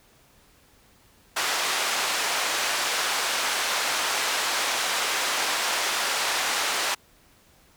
pink band-pass noise, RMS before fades -26 dBFS, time 1.36-6.95 s, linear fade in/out 10 ms, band 810 to 8000 Hz, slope 12 dB/octave, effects pink hiss -58 dBFS RMS until 7.76 s

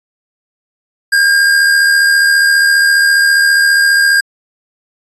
square tone with amplitude modulation, 1612 Hz, G6, 48 cents sharp, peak -6 dBFS, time 1.12-4.21 s, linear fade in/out 10 ms, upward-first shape sine, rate 74.8 Hz, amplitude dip 35%, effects resampled to 24000 Hz

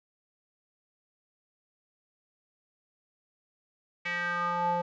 square tone with band-pass filter sweep, 174.61 Hz, F3, in tune, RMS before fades -30 dBFS, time 4.05-4.82 s, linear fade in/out 10 ms, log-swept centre 2200 to 710 Hz, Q 4.6, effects resampled to 16000 Hz

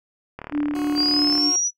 click train, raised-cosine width 0.5 ms, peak -18 dBFS, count 38, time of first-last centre 0.39-1.379 s, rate 37.4 Hz
sine tone with tremolo, 293.7 Hz, D4, in tune, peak -18 dBFS, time 0.51-1.53 s, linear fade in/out 50 ms, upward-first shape triangle, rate 3.1 Hz, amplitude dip 40%
20% pulse tone with pitch glide, 364.9 to 360.5 Hz, F#4 to F#4, -24 to -45 cents, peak -27 dBFS, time 0.75-1.56 s, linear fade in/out 2 ms, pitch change -21 cents, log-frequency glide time 1.01-1.35 s
sine linear sweep, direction up, 4678 to 5920 Hz, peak -18 dBFS, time 0.95-1.71 s, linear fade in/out 50 ms
effects noise-tail reverb RT60 0.1 s tail -21 dB re dry

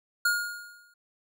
square tone with exponential decay, 1427 Hz, F6, 37 cents sharp, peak -21 dBFS, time 0.25-0.94 s, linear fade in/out 5 ms, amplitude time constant 150 ms, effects none

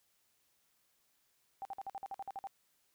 sine tone bursts, 784 Hz, G5, in tune, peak -39 dBFS, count 11, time 1.62-2.471 s, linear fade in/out 0 ms, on 31 ms, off 51 ms, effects white hiss -75 dBFS RMS until 2.94 s

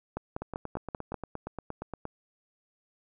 two click trains, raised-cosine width 1 ms, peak -22 / -19 dBFS, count 15 / 6, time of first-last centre 0.42-2.054 / 0.17-1.143 s, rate 8.57 / 5.14 Hz, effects none

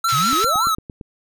square tone with vibrato, 1318.5 Hz, E6, in tune, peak -17 dBFS, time 0.04-0.75 s, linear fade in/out 5 ms, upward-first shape sine, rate 5.3 Hz, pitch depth 61 cents each way
white band-pass noise, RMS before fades -28 dBFS, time 0.08-0.45 s, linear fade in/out 10 ms, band 1100 to 6200 Hz, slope 24 dB/octave
sine exponential sweep, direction up, 115.6 to 1318.5 Hz, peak -23 dBFS, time 0.12-0.69 s, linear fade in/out 10 ms
click train, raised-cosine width 3 ms, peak -20 dBFS, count 7, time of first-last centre 0.33-1.012 s, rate 8.8 Hz
effects none

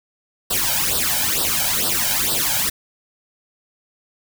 white noise with flanger, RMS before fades -20 dBFS, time 0.5-2.7 s, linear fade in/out 10 ms, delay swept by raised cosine 0.22 to 1.32 ms, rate 2.2 Hz, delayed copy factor +0.85, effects none

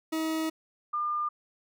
40% pulse / sine tone pair in turn, 318.7 / 1203.3 Hz, D#4 / D6, +42 / +42 cents, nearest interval octave + major seventh, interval 2300 cents, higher second, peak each -27 dBFS, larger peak neither, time 0.12-0.5 / 0.93-1.29 s, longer first, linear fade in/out 10 ms, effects none

